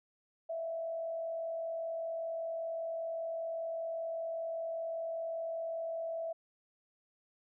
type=tone with frequency modulation; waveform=sine; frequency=659.3 Hz; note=E5; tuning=in tune; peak=-35 dBFS; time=0.49-6.33 s; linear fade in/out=10 ms; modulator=45.1 Hz; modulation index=0.35; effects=none